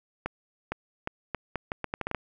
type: accelerating click train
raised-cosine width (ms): 0.5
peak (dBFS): -15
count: 12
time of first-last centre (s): 0.26-2.147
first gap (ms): 460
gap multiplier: 0.77
effects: none